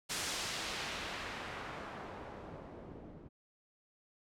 white noise with low-pass filter sweep, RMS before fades -43 dBFS, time 0.09-3.29 s, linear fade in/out 20 ms, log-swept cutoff 7900 to 300 Hz, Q 0.76, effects none

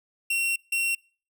45% pulse tone pair in turn, 2731 / 2731 Hz, F7 / F7, -39 / -39 cents, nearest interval unison, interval 0 cents, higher neither, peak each -23 dBFS, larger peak neither, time 0.3-0.56 / 0.72-0.95 s, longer first, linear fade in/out 5 ms, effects noise-tail reverb RT60 0.4 s tail -25 dB re dry

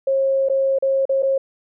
sine tone with dropouts, 540 Hz, C#5, 45 cents flat, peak -15 dBFS, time 0.07-1.38 s, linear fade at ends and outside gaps 5 ms, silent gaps 0.487-0.497 / 0.787-0.824 / 1.054-1.093 / 1.224-1.23 s, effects none

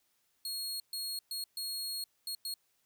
sawtooth tone bursts at uneven times, 4300 Hz, C8, 47 cents sharp, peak -33 dBFS, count 6, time 0.45-0.8 / 0.93-1.19 / 1.31-1.44 / 1.57-2.04 / 2.27-2.35 / 2.45-2.54 s, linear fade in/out 2 ms, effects white hiss -75 dBFS RMS until 2.85 s

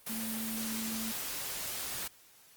sine tone in noise, 223 Hz, A3, 23 cents sharp, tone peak -37 dBFS, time 0.09-1.12 s, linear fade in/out 10 ms, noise white, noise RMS -38 dBFS, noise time 0.06-2.08 s, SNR -2 dB, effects white hiss -60 dBFS RMS until 2.56 s + Opus 32 kbps

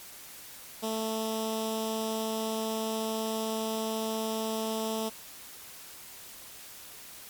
10% pulse tone with notch filter, 221 Hz, A3, 8 cents sharp, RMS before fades -32 dBFS, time 0.82-5.1 s, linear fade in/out 20 ms, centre 1600 Hz, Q 0.78, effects white hiss -47 dBFS RMS until 7.29 s + MP3 96 kbps

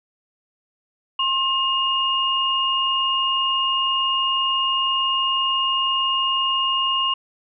sine tone pair together, 1065 / 2843 Hz, C6 / F7, +30 / +30 cents, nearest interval octave + perfect fourth, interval 1700 cents, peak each -22 / -20 dBFS, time 1.19-7.14 s, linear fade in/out 5 ms, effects none

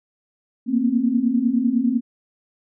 sine tone cluster, 229.8 / 239.7 / 265.8 Hz, A#3 / A#3 / C4, -25 / +48 / +27 cents, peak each -21 dBFS, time 0.66-2.01 s, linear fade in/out 50 ms, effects none

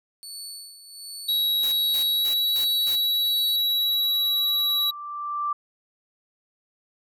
25% pulse tone with tremolo, 4455 Hz, C#8, 8 cents sharp, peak -30 dBFS, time 0.23-3.56 s, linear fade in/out 0 ms, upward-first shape sine, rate 1.3 Hz, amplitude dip 70%
square tone with pitch glide, 3848 to 3897 Hz, B7 to B7, -46 to -24 cents, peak -21 dBFS, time 1.28-4.91 s, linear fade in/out 10 ms, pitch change +22 cents, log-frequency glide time 2.11-2.3 s
white noise bursts, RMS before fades -37 dBFS, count 5, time 1.63-2.955 s, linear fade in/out 2 ms, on 89 ms, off 220 ms
sine tone with exponential growth, 1175 Hz, D6, 1 cent sharp, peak -22 dBFS, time 3.69-5.53 s, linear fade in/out 5 ms, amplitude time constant 400 ms
effects none

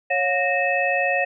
sine tone cluster, 553 / 716 / 1853 / 2599 Hz, C#5 / F5 / A#6 / E7, -4 / +43 / -11 / -25 cents, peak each -24 dBFS, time 0.1-1.25 s, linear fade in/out 10 ms, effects none

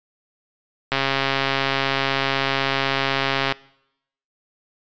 click train, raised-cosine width 0.3 ms, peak -4 dBFS, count 355, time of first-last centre 0.92-3.523 s, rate 136 Hz, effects noise-tail reverb RT60 0.8 s tail -23 dB re dry + resampled to 16000 Hz

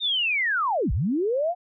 sine linear two-way sweep, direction down then up, 3717 to 43.65 to 732 Hz, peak -21 dBFS, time 0-1.55 s, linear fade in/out 50 ms, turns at 0.92 s, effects none

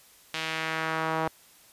sawtooth tone with band-pass filter sweep, 160.1 Hz, D#3, 50 cents sharp, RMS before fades -30 dBFS, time 0.34-1.28 s, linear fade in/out 0 ms, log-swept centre 3100 to 890 Hz, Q 1.3, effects white hiss -56 dBFS RMS until 1.72 s + resampled to 32000 Hz

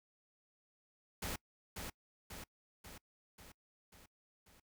pink noise with echo, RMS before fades -41 dBFS, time 1.22-1.36 s, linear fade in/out 5 ms, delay 540 ms, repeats 6, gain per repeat -4 dB, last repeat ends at 4.6 s, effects noise-tail reverb RT60 0.1 s tail -25 dB re dry

